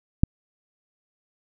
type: click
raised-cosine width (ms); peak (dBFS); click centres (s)
5; -3; 0.235
effects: none